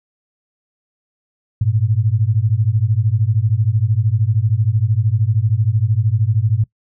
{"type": "beating tone pair", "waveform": "sine", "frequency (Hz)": [102.5, 115.5], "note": ["G#2", "A#2"], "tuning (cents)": [-22, -16], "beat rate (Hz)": 13, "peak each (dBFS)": -16, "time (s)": [1.61, 6.64], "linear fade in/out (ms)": 5, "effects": ["noise-tail reverb RT60 0.1 s tail -21 dB re dry"]}